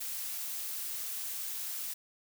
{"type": "noise", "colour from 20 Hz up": "blue", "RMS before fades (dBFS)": -38, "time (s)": [0, 1.94], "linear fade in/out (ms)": 10, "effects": []}